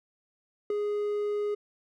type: tone with ADSR envelope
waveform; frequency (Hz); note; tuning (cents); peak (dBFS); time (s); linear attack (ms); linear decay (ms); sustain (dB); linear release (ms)
triangle; 414.7; G#4; -3; -21; 0.7-1.55; 3; 6; -4; 10
effects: none